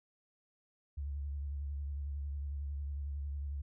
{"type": "tone with vibrato", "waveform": "sine", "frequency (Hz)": 71.1, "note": "C#2", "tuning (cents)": 45, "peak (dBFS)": -36, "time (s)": [0.97, 3.62], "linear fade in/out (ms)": 10, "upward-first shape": "sine", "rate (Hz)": 11, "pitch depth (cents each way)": 50, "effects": []}